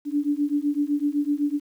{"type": "beating tone pair", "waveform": "sine", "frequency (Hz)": [287, 294.9], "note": ["D4", "D4"], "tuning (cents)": [-40, 7], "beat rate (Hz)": 7.9, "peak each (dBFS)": -24, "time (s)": [0.05, 1.6], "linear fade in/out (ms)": 50, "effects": ["9-bit"]}